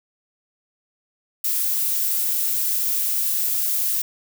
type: noise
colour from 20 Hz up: violet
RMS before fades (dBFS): -22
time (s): 1.44-4.02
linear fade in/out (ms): 5
effects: none